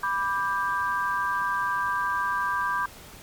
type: chord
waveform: sine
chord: G major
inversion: first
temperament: equal with one note detuned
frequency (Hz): 987.8 / 1174.7 / 1585.3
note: B5 / D6 / G6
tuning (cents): 0 / 0 / +19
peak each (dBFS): -28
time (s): 0.03-2.86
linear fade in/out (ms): 5
effects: pink hiss -46 dBFS RMS until 3.22 s + MP3 96 kbps